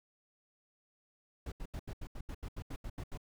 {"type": "noise bursts", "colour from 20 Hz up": "brown", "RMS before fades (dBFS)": -41, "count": 13, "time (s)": [1.46, 3.175], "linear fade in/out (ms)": 5, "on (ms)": 59, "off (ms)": 79, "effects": []}